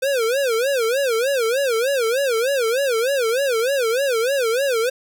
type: tone with vibrato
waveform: square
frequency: 501 Hz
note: B4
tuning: 25 cents sharp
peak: -18 dBFS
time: 0.02-4.9 s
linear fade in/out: 10 ms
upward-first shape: sine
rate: 3.3 Hz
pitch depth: 210 cents each way
effects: none